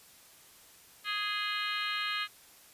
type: harmonic tone with a mistuned harmonic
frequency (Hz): 415.3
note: G#4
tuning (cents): 0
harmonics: 3 / 4 / 5 / 6 / 7 / 8 / 9 / 10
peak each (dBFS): -37 / -38 / -39 / -40 / -40 / -41 / -42 / -42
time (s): 1.04-2.28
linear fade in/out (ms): 50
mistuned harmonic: 8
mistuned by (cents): -59
effects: white hiss -57 dBFS RMS until 2.73 s + resampled to 32000 Hz